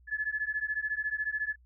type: beating tone pair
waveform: sine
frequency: 1711 / 1725 Hz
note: A6 / A6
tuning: -49 / -35 cents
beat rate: 14 Hz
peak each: -33 / -33 dBFS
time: 0.07-1.56 s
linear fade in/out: 50 ms
effects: added 61 Hz sine -57 dBFS peak until 1.65 s